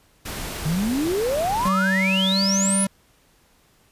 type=noise; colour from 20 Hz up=pink; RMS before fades=-31 dBFS; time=0.25-1.69 s; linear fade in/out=10 ms
type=exponential sweep; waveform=sine; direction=up; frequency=146.83 to 10760 Hz; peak=-20 dBFS; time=0.65-2.85 s; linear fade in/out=10 ms
type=tone with pitch glide; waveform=square; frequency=190.7 to 194.93 Hz; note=G3 to G3; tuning=-47 to -9 cents; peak=-21 dBFS; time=1.65-2.87 s; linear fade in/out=5 ms; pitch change=+38 cents; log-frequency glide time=2.3-2.38 s
effects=pink hiss -59 dBFS RMS until 3.91 s + resampled to 32000 Hz